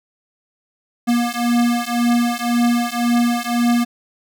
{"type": "beating tone pair", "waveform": "square", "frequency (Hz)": [237.6, 239.5], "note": ["A#3", "A#3"], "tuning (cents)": [33, 47], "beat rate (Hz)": 1.9, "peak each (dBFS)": -19, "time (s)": [1.07, 3.85], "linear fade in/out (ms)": 20, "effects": []}